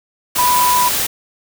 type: tone in noise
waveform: sine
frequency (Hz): 987.8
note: B5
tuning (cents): 0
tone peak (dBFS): -12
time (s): 0.38-0.89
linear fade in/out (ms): 10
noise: white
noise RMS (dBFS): -18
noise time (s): 0.35-1.07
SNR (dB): +3
effects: none